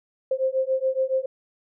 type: beating tone pair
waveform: sine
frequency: 522 / 529.1 Hz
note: C5 / C5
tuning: -4 / +19 cents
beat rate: 7.1 Hz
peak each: -24 dBFS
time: 0.31-1.26 s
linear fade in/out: 5 ms
effects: none